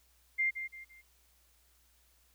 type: tone with echo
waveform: sine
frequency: 2103 Hz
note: C7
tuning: 8 cents sharp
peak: -27 dBFS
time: 0.38-0.51 s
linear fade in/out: 20 ms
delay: 170 ms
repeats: 3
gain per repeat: -9 dB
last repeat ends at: 1.02 s
effects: added 60 Hz sine -69 dBFS peak until 2.34 s + white hiss -69 dBFS RMS until 2.34 s